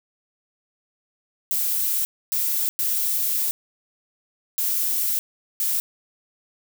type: noise bursts at uneven times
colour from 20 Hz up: violet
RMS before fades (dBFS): -23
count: 5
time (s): 1.51-2.05 / 2.32-2.69 / 2.79-3.51 / 4.58-5.19 / 5.6-5.8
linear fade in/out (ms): 0
effects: none